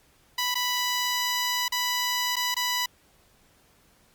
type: tone with dropouts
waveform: 10% pulse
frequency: 987.8 Hz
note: B5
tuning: in tune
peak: -16 dBFS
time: 0.38-2.86 s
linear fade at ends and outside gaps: 5 ms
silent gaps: 0.544-0.553 / 1.682-1.721 / 2.358-2.365 / 2.544-2.565 s
effects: pink hiss -61 dBFS RMS until 4.14 s + Opus 48 kbps